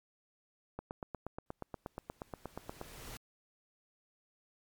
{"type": "click train", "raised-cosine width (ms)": 1, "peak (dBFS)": -26, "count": 18, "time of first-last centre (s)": [0.79, 2.814], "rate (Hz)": 8.4}
{"type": "noise with exponential growth", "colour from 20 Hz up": "pink", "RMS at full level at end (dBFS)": -46, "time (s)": [1.46, 3.17], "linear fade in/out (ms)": 2, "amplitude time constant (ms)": 370}
{"effects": ["MP3 96 kbps"]}